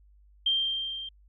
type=tone with level ramp; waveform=sine; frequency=3168 Hz; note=G7; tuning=18 cents sharp; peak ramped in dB=-21 to -36 dBFS; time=0.46-1.09 s; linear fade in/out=5 ms; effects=added 50 Hz sine -55 dBFS peak until 1.28 s